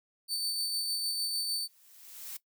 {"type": "tone with tremolo", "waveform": "sawtooth", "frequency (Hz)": 4544, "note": "C#8", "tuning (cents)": 42, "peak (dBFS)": -27, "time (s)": [0.28, 1.68], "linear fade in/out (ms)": 50, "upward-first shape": "sine", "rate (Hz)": 6.6, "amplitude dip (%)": 30}
{"type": "noise with exponential growth", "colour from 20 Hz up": "blue", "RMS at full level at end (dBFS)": -39, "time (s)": [1.35, 2.37], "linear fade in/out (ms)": 5, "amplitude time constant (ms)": 220}
{"effects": ["noise-tail reverb RT60 0.1 s tail -18 dB re dry"]}